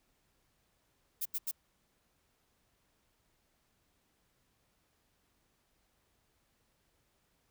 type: noise bursts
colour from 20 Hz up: violet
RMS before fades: -35 dBFS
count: 3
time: 1.21-1.514 s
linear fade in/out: 10 ms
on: 46 ms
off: 83 ms
effects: pink hiss -75 dBFS RMS until 7.5 s